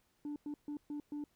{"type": "tone bursts at uneven times", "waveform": "sine", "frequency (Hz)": 293.7, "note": "D4", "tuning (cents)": 0, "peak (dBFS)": -36, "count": 5, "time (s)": [[0.25, 0.36], [0.46, 0.54], [0.68, 0.77], [0.9, 1], [1.12, 1.24]], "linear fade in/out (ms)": 2, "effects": ["tanh soft clip ceiling -37 dBFS", "pink hiss -75 dBFS RMS until 1.35 s"]}